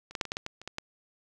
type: clicks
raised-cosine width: 0.2 ms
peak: -29 / -15 / -10 / -22 / -15 / -16 / -18 / -28 / -20 / -16 dBFS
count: 10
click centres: 0.11 / 0.152 / 0.212 / 0.253 / 0.319 / 0.369 / 0.464 / 0.616 / 0.676 / 0.784 s
effects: none